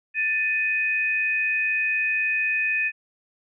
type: tone pair together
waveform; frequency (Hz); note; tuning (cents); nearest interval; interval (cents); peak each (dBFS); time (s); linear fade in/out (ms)
sine; 1769 / 2502; A6 / D#7; +9 / +9; tritone; 600; -26 / -22; 0.14-2.92; 50
effects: none